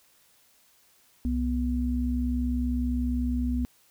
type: tone pair together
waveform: sine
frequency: 65.05 / 245.6 Hz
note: C2 / B3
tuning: -9 / -9 cents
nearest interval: octave + major seventh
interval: 2300 cents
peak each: -27 dBFS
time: 1.25-3.65 s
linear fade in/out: 0 ms
effects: white hiss -62 dBFS RMS until 3.9 s